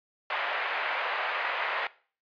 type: band-pass noise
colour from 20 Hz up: white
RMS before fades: -31 dBFS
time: 0.3-1.87 s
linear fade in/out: 2 ms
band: 560 to 2400 Hz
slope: 24 dB/octave
effects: noise-tail reverb RT60 0.4 s tail -19 dB re dry + resampled to 11025 Hz